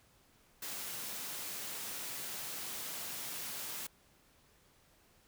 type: high-pass noise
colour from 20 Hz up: white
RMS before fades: -42 dBFS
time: 0.62-3.87 s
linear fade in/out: 5 ms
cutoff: 100 Hz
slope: 96 dB/octave
effects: pink hiss -67 dBFS RMS until 5.27 s